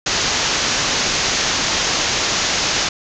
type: low-pass noise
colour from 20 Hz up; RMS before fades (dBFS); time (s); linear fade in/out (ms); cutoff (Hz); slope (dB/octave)
white; -19; 0.06-2.89; 5; 6900; 96
effects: none